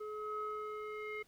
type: tone with low-pass filter sweep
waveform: square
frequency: 425.7 Hz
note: G#4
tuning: 43 cents sharp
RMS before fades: -42 dBFS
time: 0-1.23 s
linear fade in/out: 10 ms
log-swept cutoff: 1000 to 2200 Hz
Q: 5.2
effects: pink hiss -69 dBFS RMS until 1.27 s